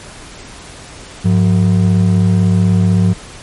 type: ring-modulated tone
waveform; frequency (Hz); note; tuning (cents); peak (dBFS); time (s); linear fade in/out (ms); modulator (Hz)
triangle; 140.6; C#3; +25; -3; 1.24-3.14; 20; 38
effects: pink hiss -34 dBFS RMS until 3.42 s + MP3 48 kbps